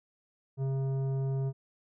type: tone with tanh clipping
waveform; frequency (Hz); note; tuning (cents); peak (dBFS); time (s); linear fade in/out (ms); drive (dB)
triangle; 134.8; C#3; -48; -30; 0.57-1.53; 50; 15
effects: none